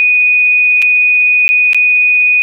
sine tone with dropouts, 2479 Hz, D#7, 7 cents flat, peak -6 dBFS, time 0-2.42 s, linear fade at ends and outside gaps 0 ms, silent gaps 0.819-0.824 / 1.48-1.49 / 1.732-1.746 s, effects none

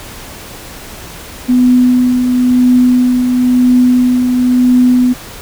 sine tone with tremolo, 249.6 Hz, B3, 19 cents sharp, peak -4 dBFS, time 1.48-5.14 s, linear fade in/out 20 ms, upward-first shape triangle, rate 0.98 Hz, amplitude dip 45%, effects pink hiss -30 dBFS RMS until 5.41 s

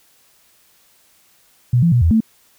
sine tone with pitch steps, 122.6 / 169.2 / 121.5 / 82.6 / 222.2 Hz, B2 / E3 / B2 / E2 / A3, -12 / +45 / -28 / +4 / +17 cents, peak -10 dBFS, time 1.73-2.205 s, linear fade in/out 5 ms, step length 95 ms, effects white hiss -55 dBFS RMS until 2.58 s

